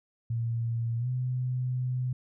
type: tone with pitch glide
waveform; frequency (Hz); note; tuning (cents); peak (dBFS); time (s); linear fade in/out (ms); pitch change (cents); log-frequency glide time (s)
sine; 116 to 126.5; A#2 to B2; -8 to +42; -27; 0.3-2.13; 5; +150; 0.98-1.08
effects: none